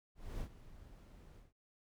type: noise with ADSR envelope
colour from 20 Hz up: brown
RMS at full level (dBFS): -41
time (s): 0.15-1.53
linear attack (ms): 260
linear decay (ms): 71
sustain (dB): -15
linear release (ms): 160
effects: none